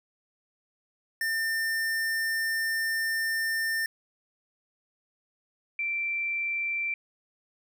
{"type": "tone pair in turn", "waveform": ["square", "sine"], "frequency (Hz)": [1800, 2347], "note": ["A6", "D7"], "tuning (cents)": [39, -2], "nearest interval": "perfect fourth", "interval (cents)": 459, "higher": "second", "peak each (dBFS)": -27, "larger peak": "neither", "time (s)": [[1.21, 3.86], [5.79, 6.94]], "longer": "first", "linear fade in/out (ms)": 2, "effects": []}